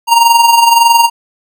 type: tone with amplitude modulation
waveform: square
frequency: 932.3 Hz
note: A#5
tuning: in tune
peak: -3 dBFS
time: 0.07-1.1 s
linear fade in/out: 50 ms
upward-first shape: sine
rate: 21.7 Hz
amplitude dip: 55%
effects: none